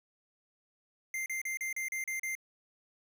square tone bursts, 2093 Hz, C7, in tune, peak -34 dBFS, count 8, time 1.14-2.352 s, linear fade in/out 2 ms, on 120 ms, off 36 ms, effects none

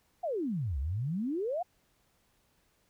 sine exponential two-way sweep, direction down then up, 748 to 63 to 748 Hz, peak -30 dBFS, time 0.23-1.63 s, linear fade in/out 10 ms, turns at 0.79 s, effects pink hiss -71 dBFS RMS until 2.89 s

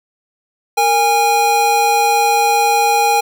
square tone pair together, 462.3 / 819 Hz, A#4 / G#5, -14 / -24 cents, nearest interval minor seventh, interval 990 cents, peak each -20 / -12 dBFS, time 0.77-3.21 s, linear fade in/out 10 ms, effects none

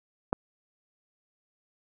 clicks, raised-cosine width 1 ms, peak -30 / -11 dBFS, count 2, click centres 0.325 / 0.329 s, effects none

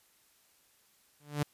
sawtooth tone with exponential growth, 146.8 Hz, D3, in tune, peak -22 dBFS, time 1.2-1.43 s, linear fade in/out 5 ms, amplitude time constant 49 ms, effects white hiss -67 dBFS RMS until 1.53 s + resampled to 32000 Hz

